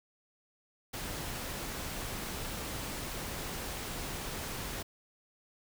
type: noise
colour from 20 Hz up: pink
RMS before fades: -39 dBFS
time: 0.93-4.83 s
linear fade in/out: 10 ms
effects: none